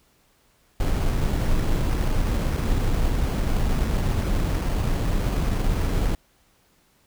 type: noise with sample-and-hold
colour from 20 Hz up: brown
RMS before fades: -22 dBFS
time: 0.8-6.15 s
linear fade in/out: 2 ms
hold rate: 3675 Hz
effects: pink hiss -62 dBFS RMS until 7.06 s